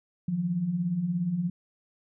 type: beating tone pair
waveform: sine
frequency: 160 / 177 Hz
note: D#3 / F3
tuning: +49 / +23 cents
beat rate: 17 Hz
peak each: -34 / -26 dBFS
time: 0.28-1.5 s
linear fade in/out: 5 ms
effects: none